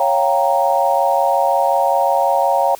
sine chord, G half-diminished seventh, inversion second, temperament equal, 554.4 / 698.5 / 784 / 932.3 Hz, Db5 / F5 / G5 / Bb5, 0 / 0 / 0 / 0 cents, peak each -18 dBFS, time 0-2.75 s, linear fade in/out 2 ms, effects white hiss -40 dBFS RMS until 2.79 s

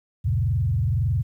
sine tone with frequency modulation, 105.6 Hz, G#2, 29 cents sharp, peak -19 dBFS, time 0.24-1.23 s, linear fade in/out 20 ms, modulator 21.8 Hz, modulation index 1.4, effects 10-bit

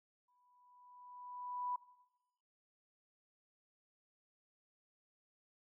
sine tone with exponential growth, 987.8 Hz, B5, in tune, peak -35 dBFS, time 0.28-1.76 s, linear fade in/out 5 ms, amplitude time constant 320 ms, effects noise-tail reverb RT60 1.0 s tail -18 dB re dry

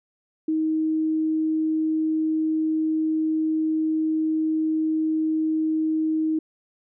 sine tone, 315.1 Hz, D#4, 22 cents sharp, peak -20 dBFS, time 0.48-6.39 s, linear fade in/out 5 ms, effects none

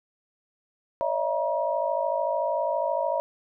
sine tone cluster, 558 / 612 / 665 / 954 Hz, C#5 / D#5 / E5 / A#5, +11 / -29 / +15 / +40 cents, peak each -29 dBFS, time 1.01-3.2 s, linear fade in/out 0 ms, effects none

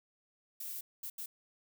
violet noise bursts at uneven times, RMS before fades -42 dBFS, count 3, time 0.6-0.81 / 1.03-1.1 / 1.18-1.26 s, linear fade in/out 5 ms, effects none

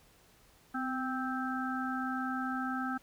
harmonic tone with a mistuned harmonic, 261.6 Hz, C4, in tune, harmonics 1 / 3 / 5 / 6, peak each -35 / -40 / -38 / -40 dBFS, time 0.74-2.98 s, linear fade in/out 10 ms, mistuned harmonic 1, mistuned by -32 cents, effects pink hiss -63 dBFS RMS until 3.02 s

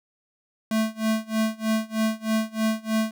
square tone with tremolo, 220 Hz, A3, in tune, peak -20 dBFS, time 0.71-3.11 s, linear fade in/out 2 ms, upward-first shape sine, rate 3.2 Hz, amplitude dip 95%, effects none

